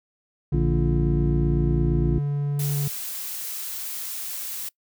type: tone with pitch glide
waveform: triangle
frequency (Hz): 144.4 to 143.57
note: D3 to D3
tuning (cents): -29 to -39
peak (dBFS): -20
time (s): 0.52-2.88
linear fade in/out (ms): 5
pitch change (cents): -10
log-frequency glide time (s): 1.69-2.26
type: harmonic tone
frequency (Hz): 57.6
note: A#1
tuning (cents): -20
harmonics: 1 / 2 / 3 / 4 / 5 / 6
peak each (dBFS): -23 / -33 / -30 / -31 / -32 / -27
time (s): 0.53-2.19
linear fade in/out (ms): 10
type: noise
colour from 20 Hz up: blue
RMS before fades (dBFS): -32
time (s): 2.59-4.69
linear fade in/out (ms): 5
effects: noise-tail reverb RT60 0.1 s tail -23 dB re dry